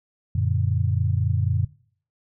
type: chord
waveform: sine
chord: Gb augmented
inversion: none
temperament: equal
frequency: 92.5 / 116.54 / 146.83 Hz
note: Gb2 / Bb2 / D3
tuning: 0 / 0 / 0 cents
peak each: -22 / -24 / -27 dBFS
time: 0.35-1.65 s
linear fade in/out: 5 ms
effects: noise-tail reverb RT60 0.5 s tail -19 dB re dry